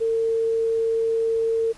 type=tone; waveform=sine; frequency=453 Hz; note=A#4; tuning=50 cents flat; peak=-19 dBFS; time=0-1.73 s; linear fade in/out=20 ms; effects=pink hiss -49 dBFS RMS until 1.77 s + resampled to 24000 Hz